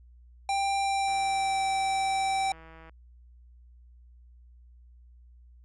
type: tone with pitch glide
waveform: square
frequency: 790 to 775.1 Hz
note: G5 to G5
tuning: +13 to -20 cents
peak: -26 dBFS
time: 0.49-2.52 s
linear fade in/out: 2 ms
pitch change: -33 cents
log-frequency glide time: 0.77-1.63 s
type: click train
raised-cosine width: 0.5 ms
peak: -36 dBFS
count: 295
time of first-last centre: 1.08-2.895 s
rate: 162 Hz
effects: added 60 Hz sine -51 dBFS peak until 5.64 s + resampled to 24000 Hz